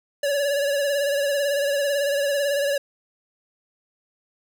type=tone with vibrato; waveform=square; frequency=567 Hz; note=C#5; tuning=39 cents sharp; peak=-21 dBFS; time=0.23-2.78 s; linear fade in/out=5 ms; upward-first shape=sine; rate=18 Hz; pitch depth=47 cents each way; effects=none